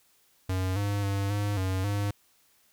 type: tone with pitch steps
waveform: square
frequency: 93.3 / 101.5 / 99.2 / 102.5 / 94.1 / 101.8 Hz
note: F#2 / G#2 / G2 / G#2 / F#2 / G#2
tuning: +15 / -39 / +21 / -22 / +30 / -34 cents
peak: -27 dBFS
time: 0.49-2.11 s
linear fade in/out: 5 ms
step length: 270 ms
effects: white hiss -65 dBFS RMS until 2.72 s